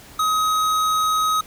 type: tone with tanh clipping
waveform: sine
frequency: 1265 Hz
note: D#6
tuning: 28 cents sharp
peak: -19 dBFS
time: 0.19-1.41 s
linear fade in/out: 5 ms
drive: 18 dB
effects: pink hiss -44 dBFS RMS until 1.46 s